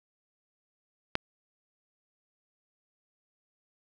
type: click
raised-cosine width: 0.3 ms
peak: -10 dBFS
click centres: 1.154 s
effects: none